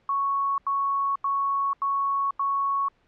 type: tone bursts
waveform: sine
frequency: 1108.7 Hz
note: C#6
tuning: in tune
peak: -22 dBFS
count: 5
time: 0.09-2.884 s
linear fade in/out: 2 ms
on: 490 ms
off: 86 ms
effects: pink hiss -65 dBFS RMS until 3.07 s + low-pass 3000 Hz 12 dB/octave